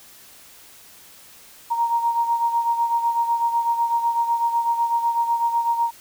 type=beating tone pair; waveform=sine; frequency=932.3 / 940.3 Hz; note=A#5 / A#5; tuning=0 / +15 cents; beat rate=8 Hz; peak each=-19 / -26 dBFS; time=1.7-5.91 s; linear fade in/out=20 ms; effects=white hiss -47 dBFS RMS until 6 s